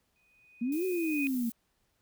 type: tone with exponential growth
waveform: sine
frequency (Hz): 2489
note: D#7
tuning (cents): 0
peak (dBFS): -30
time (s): 0.16-1.27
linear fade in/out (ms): 0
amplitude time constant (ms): 240
type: exponential two-way sweep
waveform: sine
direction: up then down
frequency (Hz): 226.7 to 380.3 to 226.7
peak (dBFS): -28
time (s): 0.61-1.5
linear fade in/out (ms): 10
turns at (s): 0.85
type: noise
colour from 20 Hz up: violet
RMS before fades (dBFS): -45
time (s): 0.72-1.52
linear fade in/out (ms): 2
effects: pink hiss -75 dBFS RMS until 2.01 s